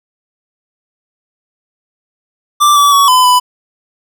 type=tone with pitch steps; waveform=square; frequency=1176 / 1151 / 1125 / 1011 / 996 Hz; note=D6 / D6 / C#6 / B5 / B5; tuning=+2 / -35 / +25 / +40 / +14 cents; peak=-6 dBFS; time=2.6-3.4 s; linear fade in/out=20 ms; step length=160 ms; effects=none